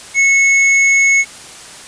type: tone with hard clipping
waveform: sine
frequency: 2195 Hz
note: C#7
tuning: 18 cents flat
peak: -9 dBFS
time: 0.14-1.25 s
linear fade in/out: 50 ms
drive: 18 dB
effects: white hiss -34 dBFS RMS until 1.87 s + resampled to 22050 Hz